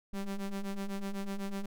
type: ring-modulated tone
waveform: square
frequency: 98 Hz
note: G2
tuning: in tune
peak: -32 dBFS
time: 0.13-1.66 s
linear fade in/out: 5 ms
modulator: 102 Hz
effects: none